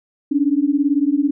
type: beating tone pair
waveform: sine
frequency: 277.2 / 295.2 Hz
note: C#4 / D4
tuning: 0 / +9 cents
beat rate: 18 Hz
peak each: -17 dBFS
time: 0.31-1.31 s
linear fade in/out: 10 ms
effects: none